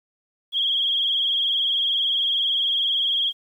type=tone with vibrato; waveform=sine; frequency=3268 Hz; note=G#7; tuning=29 cents flat; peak=-19 dBFS; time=0.52-3.33 s; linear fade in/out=50 ms; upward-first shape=sine; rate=20 Hz; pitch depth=57 cents each way; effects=9-bit